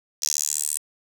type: tone with high-pass filter sweep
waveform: 10% pulse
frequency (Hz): 74.6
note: D2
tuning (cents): +28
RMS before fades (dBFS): -26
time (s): 0.22-0.78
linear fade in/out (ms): 5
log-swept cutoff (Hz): 5800 to 8800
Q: 5
effects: 7-bit